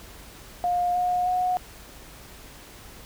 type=tone with pitch steps; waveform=sine; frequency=710 / 719.5 / 729.1 Hz; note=F5 / F#5 / F#5; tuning=+28 / -49 / -26 cents; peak=-21 dBFS; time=0.64-1.57 s; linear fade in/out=0 ms; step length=310 ms; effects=added 50 Hz sine -52 dBFS peak until 3.05 s + pink hiss -46 dBFS RMS until 3.05 s